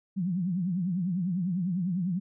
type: tone with vibrato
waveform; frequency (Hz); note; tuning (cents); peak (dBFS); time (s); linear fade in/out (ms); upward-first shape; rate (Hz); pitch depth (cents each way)
sine; 180; F#3; -47; -26; 0.16-2.2; 20; triangle; 10; 190
effects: none